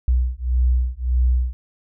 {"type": "beating tone pair", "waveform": "sine", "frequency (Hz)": [61.3, 63], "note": ["B1", "B1"], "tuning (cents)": [-12, 35], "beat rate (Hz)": 1.7, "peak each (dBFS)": -19, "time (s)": [0.08, 1.53], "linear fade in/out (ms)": 0, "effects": []}